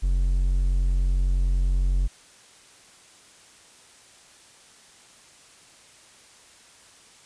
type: tone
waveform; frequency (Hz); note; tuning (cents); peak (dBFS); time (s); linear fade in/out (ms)
triangle; 45.38; F#1; -33; -17; 0.02-2.08; 20
effects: white hiss -52 dBFS RMS until 7.25 s + resampled to 22050 Hz